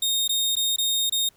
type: tone with dropouts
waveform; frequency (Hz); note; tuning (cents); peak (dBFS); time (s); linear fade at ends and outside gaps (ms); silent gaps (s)
sawtooth; 3700; A#7; -14; -18; 0.02-1.29; 5; 0.278-0.292 / 0.555-0.566 / 0.762-0.783 / 1.097-1.122
effects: pink hiss -60 dBFS RMS until 1.36 s